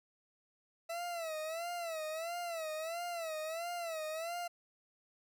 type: tone with vibrato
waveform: 40% pulse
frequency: 659.3 Hz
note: E5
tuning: in tune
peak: -37 dBFS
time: 0.89-4.48 s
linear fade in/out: 10 ms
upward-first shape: sine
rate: 1.5 Hz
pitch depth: 110 cents each way
effects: none